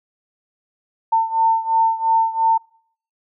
sine beating tone pair, 900 / 902.9 Hz, A5 / A5, +39 / +44 cents, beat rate 2.9 Hz, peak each -16 / -19 dBFS, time 1.12-2.58 s, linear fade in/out 10 ms, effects noise-tail reverb RT60 0.6 s tail -26 dB re dry

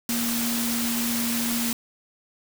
sine tone in noise, 234.8 Hz, A#3, 13 cents sharp, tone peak -26 dBFS, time 0.09-1.73 s, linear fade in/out 2 ms, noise white, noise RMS -28 dBFS, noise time 0.09-1.73 s, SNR -1 dB, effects none

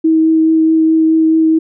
sine tone with vibrato, 320 Hz, D#4, 49 cents sharp, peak -7 dBFS, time 0.04-1.59 s, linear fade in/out 10 ms, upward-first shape triangle, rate 4.7 Hz, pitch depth 11 cents each way, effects none

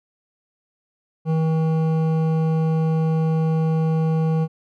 triangle tone with hard clipping, 160 Hz, D#3, 49 cents sharp, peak -19 dBFS, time 1.25-4.48 s, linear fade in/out 50 ms, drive 15 dB, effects none

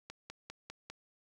click train, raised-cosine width 0.2 ms, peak -27 dBFS, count 5, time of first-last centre 0.1-0.9 s, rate 5 Hz, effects 10-bit

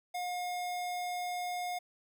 square tone, 716 Hz, F5, 43 cents sharp, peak -35 dBFS, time 0.14-1.79 s, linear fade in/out 10 ms, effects none

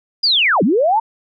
sine linear two-way sweep, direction down then up, 4978 to 164.81 to 933 Hz, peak -11 dBFS, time 0.23-1 s, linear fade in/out 10 ms, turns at 0.63 s, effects none

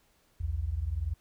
sine tone pair together, 61.74 / 82.41 Hz, B1 / E2, 0 / 0 cents, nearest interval perfect fourth, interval 500 cents, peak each -33 / -31 dBFS, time 0.4-1.14 s, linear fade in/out 10 ms, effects pink hiss -68 dBFS RMS until 1.2 s

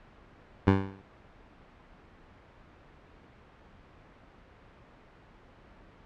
15% pulse tone with exponential decay, 97 Hz, G2, 18 cents flat, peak -10 dBFS, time 0.67-1.02 s, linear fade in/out 5 ms, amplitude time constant 76 ms, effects pink hiss -55 dBFS RMS until 6.05 s + low-pass 2000 Hz 12 dB/octave

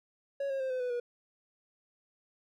triangle tone with pitch steps, 556 / 540.5 / 525.4 / 510.7 / 496.5 / 482.6 Hz, C#5 / C#5 / C5 / C5 / B4 / B4, +5 / -44 / +7 / -42 / +9 / -40 cents, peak -29 dBFS, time 0.4-1 s, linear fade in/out 5 ms, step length 100 ms, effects none

